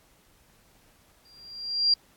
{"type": "tone with exponential growth", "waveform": "sine", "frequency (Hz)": 4761, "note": "D8", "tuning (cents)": 23, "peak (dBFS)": -16, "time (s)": [1.25, 1.94], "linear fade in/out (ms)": 5, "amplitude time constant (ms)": 150, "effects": ["pink hiss -61 dBFS RMS until 2.16 s", "AAC 64 kbps"]}